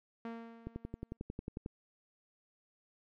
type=tone with exponential decay; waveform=sawtooth; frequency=230 Hz; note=A#3; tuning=23 cents flat; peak=-35 dBFS; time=0.25-1.17 s; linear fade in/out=2 ms; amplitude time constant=200 ms
type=click train; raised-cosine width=3 ms; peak=-27 dBFS; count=12; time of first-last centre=0.67-1.661 s; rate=11.1 Hz
effects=low-pass 2000 Hz 12 dB/octave